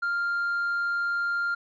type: tone with tanh clipping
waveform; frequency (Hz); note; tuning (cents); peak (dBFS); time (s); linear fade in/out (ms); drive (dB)
sine; 1396.9; F6; 0; -25; 0.02-1.55; 10; 1
effects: none